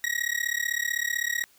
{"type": "tone with amplitude modulation", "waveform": "40% pulse", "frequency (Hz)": 1900, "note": "A#6", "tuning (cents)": 33, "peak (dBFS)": -21, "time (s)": [0.04, 1.44], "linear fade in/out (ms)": 0, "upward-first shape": "sine", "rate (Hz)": 35.8, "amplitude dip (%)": 95, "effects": ["white hiss -60 dBFS RMS until 1.58 s"]}